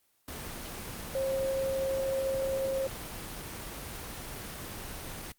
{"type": "tone in noise", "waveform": "sine", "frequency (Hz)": 536, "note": "C5", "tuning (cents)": 42, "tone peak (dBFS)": -28, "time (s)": [1.15, 2.87], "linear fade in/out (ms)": 2, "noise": "pink", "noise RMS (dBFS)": -40, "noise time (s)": [0.28, 5.32], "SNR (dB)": 9, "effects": ["white hiss -71 dBFS RMS until 5.38 s", "Opus 24 kbps"]}